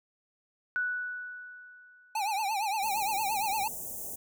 sine tone with exponential decay, 1479 Hz, F#6, 1 cent flat, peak -26 dBFS, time 0.76-2.47 s, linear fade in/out 0 ms, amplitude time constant 370 ms
square tone with vibrato, 830 Hz, G#5, 1 cent flat, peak -29 dBFS, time 2.15-3.68 s, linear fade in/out 5 ms, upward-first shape triangle, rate 8.7 Hz, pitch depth 160 cents each way
white band-stop noise, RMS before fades -39 dBFS, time 2.82-4.16 s, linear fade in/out 10 ms, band 810 to 6500 Hz, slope 48 dB/octave
effects none

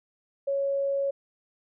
sine tone, 554.4 Hz, C#5, in tune, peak -24 dBFS, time 0.47-1.11 s, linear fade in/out 10 ms, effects none

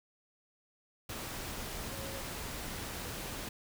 sine tone in noise, 545 Hz, C#5, 29 cents flat, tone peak -47 dBFS, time 1.91-2.22 s, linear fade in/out 5 ms, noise pink, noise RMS -41 dBFS, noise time 1.09-3.49 s, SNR -9 dB, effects none

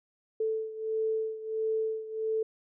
sine beating tone pair, 440 / 441.5 Hz, A4 / A4, 0 / +6 cents, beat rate 1.5 Hz, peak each -30 / -34 dBFS, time 0.4-2.43 s, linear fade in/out 5 ms, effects none

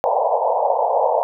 pink band-pass noise, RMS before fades -18 dBFS, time 0.04-1.23 s, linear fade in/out 0 ms, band 480 to 960 Hz, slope 96 dB/octave, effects none

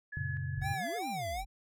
sine tone with tremolo, 1700 Hz, G#6, 40 cents sharp, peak -39 dBFS, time 0.12-0.99 s, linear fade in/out 10 ms, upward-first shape square, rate 2 Hz, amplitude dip 55%
sine chord, F# major, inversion none, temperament equal, 92.5 / 116.54 / 138.59 Hz, F#2 / A#2 / C#3, 0 / 0 / 0 cents, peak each -38 / -40 / -37 dBFS, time 0.17-0.74 s, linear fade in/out 0 ms
triangle exponential two-way sweep, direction up then down, 35.97 to 480.4 to 35.97 Hz, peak -38 dBFS, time 0.56-1.46 s, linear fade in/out 20 ms, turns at 0.96 s
square tone with vibrato, 733 Hz, F#5, 16 cents flat, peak -36 dBFS, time 0.61-1.45 s, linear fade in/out 50 ms, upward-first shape sine, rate 2.6 Hz, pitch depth 150 cents each way
effects none

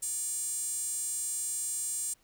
sawtooth tone with high-pass filter, 580 Hz, D5, 22 cents flat, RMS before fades -34 dBFS, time 0.02-2.14 s, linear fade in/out 10 ms, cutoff 8100 Hz, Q 6.8, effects pink hiss -67 dBFS RMS until 2.23 s

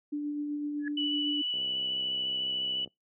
sine tone with tremolo, 293.7 Hz, D4, in tune, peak -29 dBFS, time 0.12-1.42 s, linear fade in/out 10 ms, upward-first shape sine, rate 7.9 Hz, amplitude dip 25%
sine tone with exponential growth, 1700 Hz, G#6, 40 cents sharp, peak -31 dBFS, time 0.79-0.88 s, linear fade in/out 2 ms, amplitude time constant 18 ms
sine tone with vibrato, 2960 Hz, F#7, in tune, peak -29 dBFS, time 0.97-2.85 s, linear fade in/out 5 ms, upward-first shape square, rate 14 Hz, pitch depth 9 cents each way
click train, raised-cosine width 2 ms, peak -35 dBFS, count 89, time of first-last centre 1.54-2.875 s, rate 65.9 Hz
effects noise-tail reverb RT60 0.2 s tail -26 dB re dry + high-pass 150 Hz 12 dB/octave

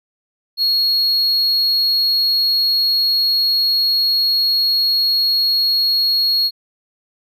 triangle tone, 4310 Hz, C#8, 49 cents flat, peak -12 dBFS, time 0.57-6.51 s, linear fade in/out 50 ms, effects none

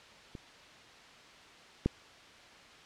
clicks, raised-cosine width 3 ms, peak -30 / -14 dBFS, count 2, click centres 0.352 / 1.86 s, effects white hiss -54 dBFS RMS until 2.85 s + low-pass 4000 Hz 12 dB/octave

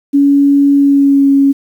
sine tone with pitch glide, 281.7 to 276.7 Hz, C#4 to C#4, +28 to -3 cents, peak -5 dBFS, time 0.13-1.53 s, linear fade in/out 20 ms, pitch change -31 cents, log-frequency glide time 0.75-1.29 s, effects 7-bit

